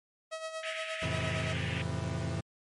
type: tone with tremolo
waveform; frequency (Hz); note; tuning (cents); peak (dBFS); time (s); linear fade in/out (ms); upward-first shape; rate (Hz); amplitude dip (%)
sawtooth; 641; E5; -49; -31; 0.31-1.54; 20; sine; 8.6; 60
type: band-pass noise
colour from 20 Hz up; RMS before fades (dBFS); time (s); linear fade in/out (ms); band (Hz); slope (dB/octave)
pink; -40; 0.63-1.82; 2; 1700 to 3100; 48
type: chord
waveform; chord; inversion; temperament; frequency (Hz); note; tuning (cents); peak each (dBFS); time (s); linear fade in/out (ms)
40% pulse; F major seventh; none; equal with one note detuned; 87.31 / 110 / 133.87 / 164.81; F2 / A2 / C3 / E3; 0 / 0 / +40 / 0; -37; 1.02-2.41; 10
effects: low-pass 10000 Hz 12 dB/octave + MP3 48 kbps